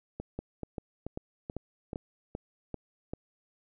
two click trains, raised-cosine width 2 ms, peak -22 / -23 dBFS, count 8 / 5, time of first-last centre 0.39-3.135 / 0.2-1.932 s, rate 2.55 / 2.31 Hz, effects none

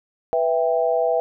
sine chord, E minor, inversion second, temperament just, 494.4 / 659.3 / 791.1 Hz, B4 / E5 / G5, +2 / 0 / +16 cents, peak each -21 / -20 / -25 dBFS, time 0.33-1.2 s, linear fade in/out 0 ms, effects none

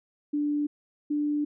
sine tone pair in turn, 293.7 / 295.1 Hz, D4 / D4, 0 / +8 cents, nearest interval unison, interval 8 cents, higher second, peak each -24 dBFS, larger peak neither, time 0.33-0.67 / 1.1-1.45 s, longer second, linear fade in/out 10 ms, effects none

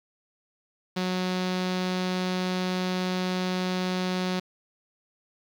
sawtooth tone with low-pass filter, 183.5 Hz, F#3, 14 cents flat, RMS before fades -28 dBFS, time 0.96-4.4 s, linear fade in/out 10 ms, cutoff 4400 Hz, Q 2.1, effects 8-bit

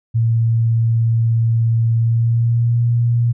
sine tone with pitch glide, 114.6 to 118.44 Hz, A#2 to A#2, -29 to +28 cents, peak -12 dBFS, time 0.14-3.33 s, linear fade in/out 20 ms, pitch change +57 cents, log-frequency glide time 1.95-2.81 s, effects none

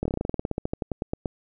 slowing click train, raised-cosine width 2 ms, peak -13 dBFS, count 21, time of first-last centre 0.03-1.258 s, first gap 24 ms, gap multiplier 1.09, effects none

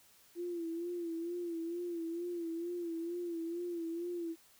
sine tone with vibrato, 340.5 Hz, F4, 44 cents flat, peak -36 dBFS, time 0.35-4.36 s, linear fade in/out 50 ms, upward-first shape sine, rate 2.2 Hz, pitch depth 60 cents each way, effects white hiss -64 dBFS RMS until 4.59 s

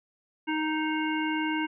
harmonic tone, 311.1 Hz, D#4, in tune, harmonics 1 / 3 / 5 / 7 / 9, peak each -28 / -33 / -35 / -36 / -38 dBFS, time 0.47-1.67 s, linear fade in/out 20 ms, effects none

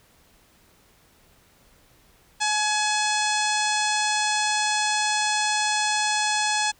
harmonic tone with a mistuned harmonic, 851 Hz, G#5, 42 cents sharp, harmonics 1 / 2 / 3 / 4 / 5 / 6 / 7 / 8 / 9 / 10, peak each -25 / -28 / -30 / -31 / -32 / -33 / -33 / -34 / -35 / -35 dBFS, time 2.4-6.72 s, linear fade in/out 20 ms, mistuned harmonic 2, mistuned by -24 cents, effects pink hiss -58 dBFS RMS until 6.79 s

